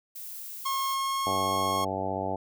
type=noise; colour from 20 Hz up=violet; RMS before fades=-40 dBFS; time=0.15-0.95 s; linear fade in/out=10 ms
type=tone with pitch glide; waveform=45% pulse; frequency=1080 to 1087.5 Hz; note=C#6 to C#6; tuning=-45 to -33 cents; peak=-27 dBFS; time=0.65-1.85 s; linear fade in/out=10 ms; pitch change=+12 cents; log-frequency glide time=0.9-1.32 s
type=harmonic tone; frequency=95.7 Hz; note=G2; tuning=41 cents flat; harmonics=1 / 2 / 3 / 4 / 5 / 6 / 7 / 8 / 9; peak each=-39 / -39 / -38 / -39 / -38 / -37 / -35 / -36 / -35 dBFS; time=1.26-2.36 s; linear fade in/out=5 ms
effects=none